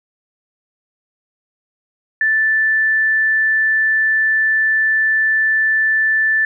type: tone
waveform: sine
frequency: 1760 Hz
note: A6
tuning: in tune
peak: -12 dBFS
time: 2.21-6.45 s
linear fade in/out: 2 ms
effects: none